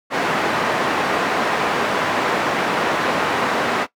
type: band-pass noise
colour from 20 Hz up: white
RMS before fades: -20 dBFS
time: 0.1-3.87 s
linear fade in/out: 50 ms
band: 200 to 1400 Hz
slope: 12 dB/octave
effects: noise-tail reverb RT60 0.1 s tail -17 dB re dry